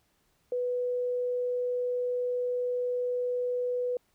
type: tone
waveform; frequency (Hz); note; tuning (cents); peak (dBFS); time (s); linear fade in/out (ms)
sine; 493.9; B4; 0; -27; 0.52-3.97; 2
effects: pink hiss -71 dBFS RMS until 4.14 s